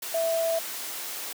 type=tone in noise; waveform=sine; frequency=659.3 Hz; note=E5; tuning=in tune; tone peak=-23 dBFS; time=0.14-0.59 s; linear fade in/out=5 ms; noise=white; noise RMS=-35 dBFS; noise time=0.02-1.33 s; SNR=+9 dB; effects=high-pass 300 Hz 12 dB/octave